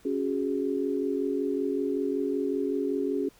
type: chord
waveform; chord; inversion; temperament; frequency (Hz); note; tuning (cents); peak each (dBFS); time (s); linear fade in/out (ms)
sine; C# suspended fourth; none; equal; 277.2 / 370 / 415.3; C#4 / F#4 / G#4; 0 / 0 / 0; -29 / -31 / -30; 0.05-3.29; 5
effects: pink hiss -59 dBFS RMS until 3.39 s